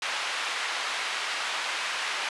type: band-pass noise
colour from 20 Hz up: white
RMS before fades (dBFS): -31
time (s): 0.02-2.29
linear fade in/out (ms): 2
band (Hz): 840 to 2900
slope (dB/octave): 12
effects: resampled to 24000 Hz